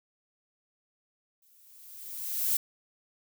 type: noise with exponential growth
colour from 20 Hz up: violet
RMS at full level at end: -25 dBFS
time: 1.42-2.57 s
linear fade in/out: 5 ms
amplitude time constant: 250 ms
effects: none